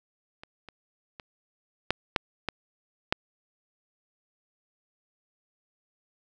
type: clicks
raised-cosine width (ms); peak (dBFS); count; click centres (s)
0.3; -27 / -28 / -25 / -7 / -6 / -12 / -6; 7; 0.435 / 0.687 / 1.198 / 1.906 / 2.162 / 2.487 / 3.125
effects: none